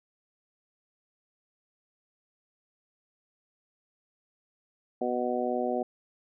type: harmonic tone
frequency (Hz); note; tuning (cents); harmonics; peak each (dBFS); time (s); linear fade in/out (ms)
123.47; B2; 0; 2 / 3 / 4 / 5 / 6; -33 / -33 / -33 / -33 / -33; 5.01-5.83; 5
effects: none